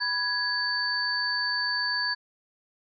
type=tone cluster; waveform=sine; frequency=983 / 1665 / 4547 Hz; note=B5 / G#6 / C#8; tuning=-8 / +4 / +43 cents; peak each=-35 / -28 / -28 dBFS; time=0-2.15 s; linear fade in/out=20 ms; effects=none